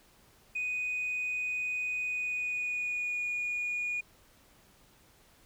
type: tone with pitch glide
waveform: sine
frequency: 2489 to 2445 Hz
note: D#7 to D#7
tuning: 0 to -31 cents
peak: -29 dBFS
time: 0.55-4.01 s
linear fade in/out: 10 ms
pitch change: -31 cents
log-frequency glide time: 2.04-3.32 s
effects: tanh soft clip ceiling -28 dBFS + pink hiss -62 dBFS RMS until 5.45 s